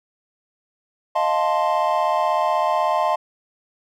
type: chord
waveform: triangle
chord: F dominant seventh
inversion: third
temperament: equal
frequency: 622.3 / 698.5 / 880 / 1046.5 Hz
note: Eb5 / F5 / A5 / C6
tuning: 0 / 0 / 0 / 0 cents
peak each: -21 dBFS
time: 1.15-3.16 s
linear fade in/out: 10 ms
effects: none